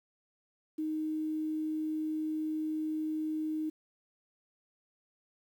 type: tone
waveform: sine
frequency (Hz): 311.1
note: D#4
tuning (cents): 0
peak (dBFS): -31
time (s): 0.78-3.7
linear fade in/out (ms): 10
effects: 10-bit